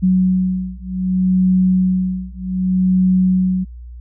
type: beating tone pair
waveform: sine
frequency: 184.9 / 185.55 Hz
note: F#3 / F#3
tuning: -1 / +5 cents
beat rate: 0.65 Hz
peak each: -16 dBFS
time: 0.02-3.65 s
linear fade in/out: 20 ms
effects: added 60 Hz sine -31 dBFS peak until 4 s